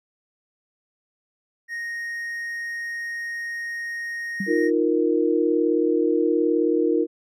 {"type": "tone", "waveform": "triangle", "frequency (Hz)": 1864.7, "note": "A#6", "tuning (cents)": 0, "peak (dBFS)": -26, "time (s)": [1.68, 4.71], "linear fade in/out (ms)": 50}
{"type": "tone with exponential decay", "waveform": "sine", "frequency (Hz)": 196, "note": "G3", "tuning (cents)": 0, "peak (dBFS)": -21, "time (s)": [4.4, 4.58], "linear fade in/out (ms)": 5, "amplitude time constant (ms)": 39}
{"type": "chord", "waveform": "sine", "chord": "Eb suspended second", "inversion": "none", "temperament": "just", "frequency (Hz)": [311.1, 350, 466.7], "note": ["Eb4", "F4", "Bb4"], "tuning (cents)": [0, 4, 2], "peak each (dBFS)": -22, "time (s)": [4.46, 7.07], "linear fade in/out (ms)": 50}
{"effects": []}